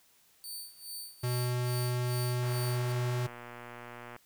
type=tone with tremolo; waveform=15% pulse; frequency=4557 Hz; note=C#8; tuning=47 cents sharp; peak=-32 dBFS; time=0.44-2.92 s; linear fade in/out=0 ms; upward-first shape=sine; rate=2.4 Hz; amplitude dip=85%
type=tone; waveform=square; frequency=123.47 Hz; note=B2; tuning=in tune; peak=-30 dBFS; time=1.23-3.27 s; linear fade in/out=10 ms
type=click train; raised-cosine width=0.5 ms; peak=-30 dBFS; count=209; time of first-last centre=2.43-4.163 s; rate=120 Hz
effects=white hiss -65 dBFS RMS until 4.25 s